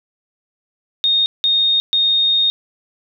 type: tone bursts at uneven times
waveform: sine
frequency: 3698 Hz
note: A#7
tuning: 15 cents flat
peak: -12 dBFS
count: 3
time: 1.04-1.26 / 1.44-1.8 / 1.93-2.5 s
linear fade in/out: 0 ms
effects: none